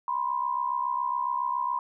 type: tone pair together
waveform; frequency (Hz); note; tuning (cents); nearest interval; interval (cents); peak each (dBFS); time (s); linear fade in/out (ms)
sine; 974.8 / 1042; B5 / C6; -23 / -7; minor second; 116; -28 / -29; 0.08-1.79; 2
effects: none